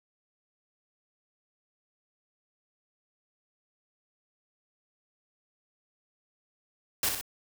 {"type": "noise with echo", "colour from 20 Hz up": "white", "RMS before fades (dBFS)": -27, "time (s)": [7.03, 7.09], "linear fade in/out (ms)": 2, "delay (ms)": 61, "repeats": 2, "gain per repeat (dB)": -5, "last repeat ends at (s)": 7.212, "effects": []}